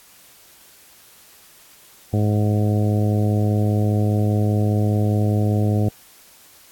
harmonic tone, 105 Hz, G#2, 19 cents sharp, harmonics 1 / 2 / 3 / 4 / 5 / 6 / 7, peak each -17 / -23 / -27 / -29 / -31 / -33 / -34 dBFS, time 2.13-5.89 s, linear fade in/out 5 ms, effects white hiss -49 dBFS RMS until 6.71 s + AAC 64 kbps

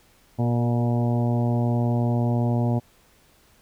harmonic tone with a mistuned harmonic, 119.6 Hz, A#2, 45 cents sharp, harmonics 1 / 2 / 3 / 4 / 5 / 6 / 7 / 8, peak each -21 / -25 / -33 / -36 / -33 / -35 / -37 / -43 dBFS, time 0.38-2.8 s, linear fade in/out 20 ms, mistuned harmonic 4, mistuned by -20 cents, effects pink hiss -58 dBFS RMS until 3.61 s

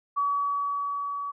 sine tone with level ramp, 1137 Hz, C#6, 44 cents sharp, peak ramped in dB -22 to -30 dBFS, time 0.16-1.32 s, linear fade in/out 20 ms, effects none

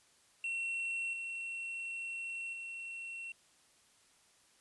triangle tone with level steps, 2718 Hz, F7, 48 cents flat, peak -33 / -37 / -40 dBFS, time 0.44-3.32 s, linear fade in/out 2 ms, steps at 1.13 / 2.53 s, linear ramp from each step 2 ms, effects white hiss -67 dBFS RMS until 4.6 s + resampled to 24000 Hz

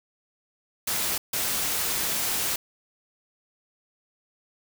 white noise bursts at uneven times, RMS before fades -27 dBFS, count 2, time 0.87-1.18 / 1.33-2.56 s, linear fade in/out 5 ms, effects none

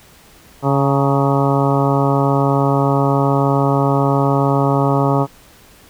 harmonic tone with a mistuned harmonic, 139 Hz, C#3, 5 cents sharp, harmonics 1 / 2 / 3 / 4 / 5 / 6 / 7 / 8 / 9, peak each -16 / -19 / -21 / -22 / -23 / -24 / -24 / -25 / -26 dBFS, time 0.62-5.27 s, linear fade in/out 50 ms, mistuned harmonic 7, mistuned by -65 cents, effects pink hiss -46 dBFS RMS until 5.89 s

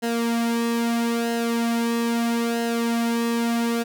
sawtooth tone with flanger, 233 Hz, A#3, 1 cent flat, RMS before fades -23 dBFS, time 0.02-3.84 s, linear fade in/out 20 ms, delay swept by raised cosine 0.85 to 2.95 ms, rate 0.77 Hz, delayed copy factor -0.65, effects none

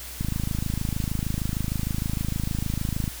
click train, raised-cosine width 5 ms, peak -14 dBFS, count 77, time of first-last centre 0.21-3.078 s, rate 26.5 Hz, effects added 60 Hz sine -41 dBFS peak until 3.2 s + white hiss -39 dBFS RMS until 3.2 s

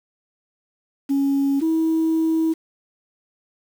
sine tone pair in turn, 277.2 / 322.2 Hz, C#4 / E4, 0 / -39 cents, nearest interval minor third, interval 261 cents, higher second, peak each -15 dBFS, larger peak neither, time 1.09-1.61 / 1.61-2.54 s, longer second, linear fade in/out 20 ms, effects tanh soft clip ceiling -14 dBFS + 7-bit

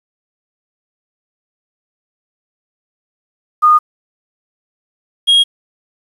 sine / triangle tone pair in turn, 1226 / 3273 Hz, D#6 / G#7, -26 / -26 cents, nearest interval octave + perfect fourth, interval 1700 cents, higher second, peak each -5 dBFS, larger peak neither, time 3.62-3.79 / 5.27-5.44 s, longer neither, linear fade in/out 20 ms, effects resampled to 32000 Hz + 7-bit

